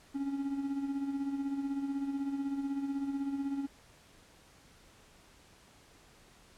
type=tone with tremolo; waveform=triangle; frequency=277.2 Hz; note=C#4; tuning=in tune; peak=-28 dBFS; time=0.14-3.67 s; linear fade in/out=20 ms; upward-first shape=sine; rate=16 Hz; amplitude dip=55%; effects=pink hiss -60 dBFS RMS until 6.57 s + low-pass 10000 Hz 12 dB/octave